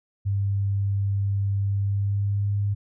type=tone with pitch glide; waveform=sine; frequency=99.4 to 101.37 Hz; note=G2 to G#2; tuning=+25 to -41 cents; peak=-21 dBFS; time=0.25-2.75 s; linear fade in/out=20 ms; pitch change=+34 cents; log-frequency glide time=1.67-2.55 s; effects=none